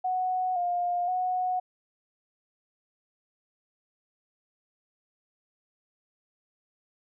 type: tone with pitch steps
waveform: sine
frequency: 739 / 707 / 734 Hz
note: F#5 / F5 / F#5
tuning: -2 / +21 / -14 cents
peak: -25 dBFS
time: 0.04-1.6 s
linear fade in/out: 10 ms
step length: 520 ms
effects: none